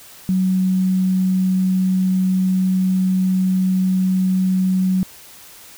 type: tone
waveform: sine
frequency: 186.7 Hz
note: F#3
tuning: 16 cents sharp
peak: -14 dBFS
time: 0.29-5.03 s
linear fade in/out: 0 ms
effects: white hiss -42 dBFS RMS until 5.77 s